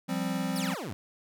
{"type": "chord", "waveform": "square", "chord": "F suspended second", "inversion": "none", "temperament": "equal", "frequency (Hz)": [174.61, 196, 261.6], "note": ["F3", "G3", "C4"], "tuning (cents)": [0, 0, 0], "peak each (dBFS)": -34, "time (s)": [0.08, 0.75], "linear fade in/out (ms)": 20}
{"type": "exponential sweep", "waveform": "20% pulse", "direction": "down", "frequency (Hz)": [5588, 79], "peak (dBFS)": -30, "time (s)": [0.56, 0.93], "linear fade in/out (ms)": 0}
{"effects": []}